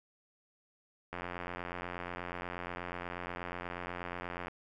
click train, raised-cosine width 0.5 ms, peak -24 dBFS, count 297, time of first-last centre 1.13-4.482 s, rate 88.3 Hz, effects none

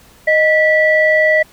sine tone pair together, 622.3 / 1958.6 Hz, D#5 / B6, 0 / -15 cents, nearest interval octave + minor sixth, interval 1985 cents, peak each -11 dBFS, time 0.27-1.43 s, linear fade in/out 10 ms, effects tanh soft clip ceiling -1 dBFS + pink hiss -46 dBFS RMS until 1.52 s

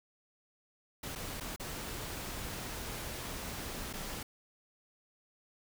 pink noise with dropouts, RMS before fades -41 dBFS, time 1.03-4.23 s, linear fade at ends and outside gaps 5 ms, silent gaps 1.153-1.157 / 1.401-1.407 / 1.562-1.597 / 3.93-3.935 s, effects none

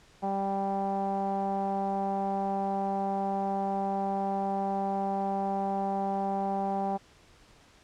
sawtooth tone with low-pass filter, 196 Hz, G3, in tune, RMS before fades -30 dBFS, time 0.22-6.98 s, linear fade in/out 20 ms, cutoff 800 Hz, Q 6.4, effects pink hiss -58 dBFS RMS until 7.83 s + low-pass 7000 Hz 12 dB/octave

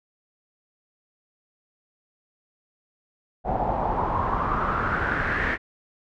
pink noise with low-pass filter sweep, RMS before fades -25 dBFS, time 3.44-5.58 s, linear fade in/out 50 ms, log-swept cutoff 730 to 1900 Hz, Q 5.3, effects none

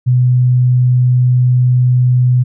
sine tone, 125.2 Hz, B2, 24 cents sharp, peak -7 dBFS, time 0.06-2.44 s, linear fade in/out 20 ms, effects none

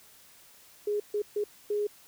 sine tone bursts at uneven times, 415.3 Hz, G#4, in tune, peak -26 dBFS, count 4, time 0.87-1 / 1.14-1.22 / 1.36-1.44 / 1.7-1.87 s, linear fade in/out 5 ms, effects white hiss -56 dBFS RMS until 2.07 s

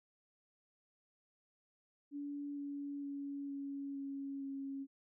sine tone with pitch steps, 286.7 / 284.1 / 281.4 / 278.9 / 276.3 / 273.8 Hz, D4 / C#4 / C#4 / C#4 / C#4 / C#4, -42 / +43 / +26 / +11 / -6 / -21 cents, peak -40 dBFS, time 2.11-4.87 s, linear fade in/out 50 ms, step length 460 ms, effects none

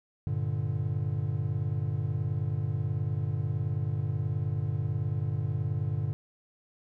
triangle chord, G minor, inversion none, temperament equal, 98 / 116.54 / 146.83 Hz, G2 / Bb2 / D3, 0 / 0 / 0 cents, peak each -30 dBFS, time 0.27-6.13 s, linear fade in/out 0 ms, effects none

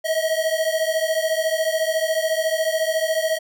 square beating tone pair, 632 / 646 Hz, D#5 / E5, +27 / -35 cents, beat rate 14 Hz, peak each -23 dBFS, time 0.04-3.39 s, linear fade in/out 20 ms, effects none

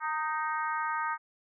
harmonic tone with a mistuned harmonic, 311.1 Hz, D#4, in tune, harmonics 3 / 4 / 5 / 6 / 7, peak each -33 / -33 / -36 / -41 / -45 dBFS, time 0-1.18 s, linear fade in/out 50 ms, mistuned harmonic 3, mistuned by -23 cents, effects none

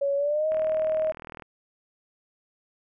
sine tone with pitch glide, 560 to 628.6 Hz, C#5 to D#5, +18 to +18 cents, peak -22 dBFS, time 0.01-1.12 s, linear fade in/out 10 ms, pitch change +200 cents, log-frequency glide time 0.16-0.48 s
click train, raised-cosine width 0.5 ms, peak -25 dBFS, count 37, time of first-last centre 0.52-1.422 s, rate 39.9 Hz
effects none

